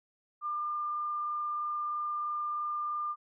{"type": "tone with frequency modulation", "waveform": "sine", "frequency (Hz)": 1199, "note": "D6", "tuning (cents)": 36, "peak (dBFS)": -31, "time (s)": [0.41, 3.16], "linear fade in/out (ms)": 50, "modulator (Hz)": 23.1, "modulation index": 0.27, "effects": []}